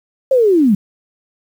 sine linear sweep, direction down, 547 to 185 Hz, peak -8 dBFS, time 0.31-0.75 s, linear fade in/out 5 ms, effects 7-bit

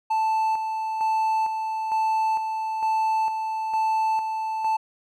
triangle tone with tremolo, 880 Hz, A5, in tune, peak -18 dBFS, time 0.1-4.77 s, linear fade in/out 10 ms, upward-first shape square, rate 1.1 Hz, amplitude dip 45%, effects none

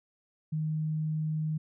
sine tone, 155.56 Hz, D#3, in tune, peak -28 dBFS, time 0.52-1.58 s, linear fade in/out 10 ms, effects none

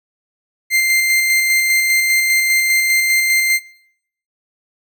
40% pulse tone with tremolo, 2093 Hz, C7, in tune, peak -10 dBFS, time 0.7-3.6 s, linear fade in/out 50 ms, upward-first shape square, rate 5 Hz, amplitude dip 25%, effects noise-tail reverb RT60 0.7 s tail -21 dB re dry

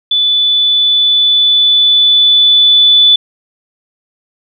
sine tone with level ramp, 3480 Hz, A7, 20 cents flat, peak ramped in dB -8 to -3 dBFS, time 0.11-3.16 s, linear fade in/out 5 ms, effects none

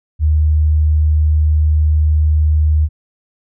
sine tone, 76.7 Hz, D#2, 24 cents flat, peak -9 dBFS, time 0.19-2.89 s, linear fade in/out 50 ms, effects none

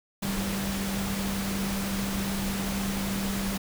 sine tone in noise, 196 Hz, G3, in tune, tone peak -29 dBFS, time 0.22-3.58 s, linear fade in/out 10 ms, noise pink, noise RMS -33 dBFS, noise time 0.22-3.58 s, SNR +1 dB, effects none

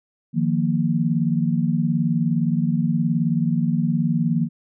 sine chord, Eb suspended second, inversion none, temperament equal, 155.56 / 174.61 / 233.1 Hz, Eb3 / F3 / Bb3, 0 / 0 / 0 cents, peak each -22 dBFS, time 0.33-4.49 s, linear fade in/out 50 ms, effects none

